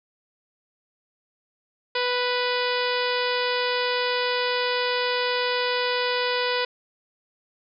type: harmonic tone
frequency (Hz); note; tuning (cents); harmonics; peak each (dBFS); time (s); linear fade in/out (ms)
493.8; B4; 0; 1 / 2 / 3 / 4 / 5 / 6 / 7 / 8 / 9 / 10; -26 / -29 / -31 / -32 / -33 / -34 / -34 / -35 / -36 / -36; 1.95-6.65; 5
effects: none